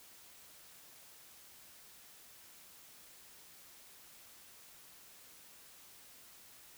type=silence; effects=white hiss -58 dBFS RMS until 6.77 s